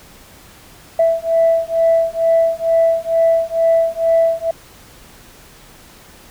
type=beating tone pair; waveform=sine; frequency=659.3 / 661.5 Hz; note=E5 / E5; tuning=0 / +6 cents; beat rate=2.2 Hz; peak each=-14 dBFS; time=0.99-4.51 s; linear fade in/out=5 ms; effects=tanh soft clip ceiling -5 dBFS + pink hiss -43 dBFS RMS until 6.3 s